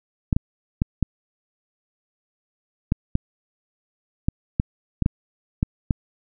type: clicks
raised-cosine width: 5 ms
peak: -6 dBFS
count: 12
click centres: 0.328 / 0.365 / 0.819 / 1.027 / 2.921 / 3.154 / 4.285 / 4.599 / 5.023 / 5.061 / 5.629 / 5.908 s
effects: none